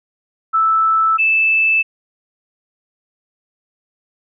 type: tone pair in turn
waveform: sine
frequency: 1316 / 2632 Hz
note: E6 / E7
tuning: -3 / -3 cents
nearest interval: octave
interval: 1200 cents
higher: second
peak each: -11 dBFS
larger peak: neither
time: 0.53-1.18 / 1.18-1.83 s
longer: neither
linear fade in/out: 20 ms
effects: none